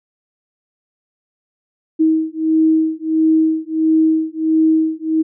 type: beating tone pair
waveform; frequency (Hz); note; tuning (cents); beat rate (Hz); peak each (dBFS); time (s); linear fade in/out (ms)
sine; 317.2 / 318.7; D#4 / D#4; +33 / +42; 1.5; -15; 1.99-5.23; 20
effects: none